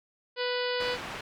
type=harmonic tone; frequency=493.9 Hz; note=B4; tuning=in tune; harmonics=1 / 2 / 3 / 4 / 5 / 6 / 7 / 8 / 9 / 10; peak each=-30 / -38 / -37 / -39 / -42 / -38 / -42 / -43 / -40 / -44 dBFS; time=0.36-0.98 s; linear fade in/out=50 ms
type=low-pass noise; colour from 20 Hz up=white; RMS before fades=-39 dBFS; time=0.8-1.21 s; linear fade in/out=5 ms; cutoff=2300 Hz; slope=12 dB/octave
effects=none